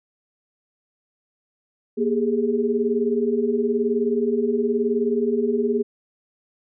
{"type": "tone cluster", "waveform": "sine", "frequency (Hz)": [236.9, 402, 421], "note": ["A#3", "G4", "G#4"], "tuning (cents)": [28, 44, 24], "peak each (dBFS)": -23, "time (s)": [1.97, 5.83], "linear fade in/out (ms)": 20, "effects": []}